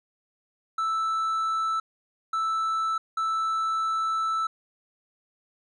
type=tone bursts at uneven times; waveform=triangle; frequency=1318.5 Hz; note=E6; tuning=in tune; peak=-22 dBFS; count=3; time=0.78-1.8 / 2.33-2.98 / 3.17-4.47 s; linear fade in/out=5 ms; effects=resampled to 22050 Hz